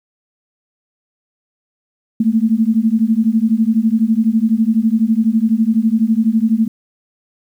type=beating tone pair; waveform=sine; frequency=217.1 / 229.1 Hz; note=A3 / A#3; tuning=-23 / -30 cents; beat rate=12 Hz; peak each=-14 dBFS; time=2.2-6.68 s; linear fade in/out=5 ms; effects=8-bit